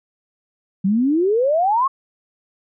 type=exponential sweep; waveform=sine; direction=up; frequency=183.8 to 1121 Hz; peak=-14 dBFS; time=0.84-1.88 s; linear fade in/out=10 ms; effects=none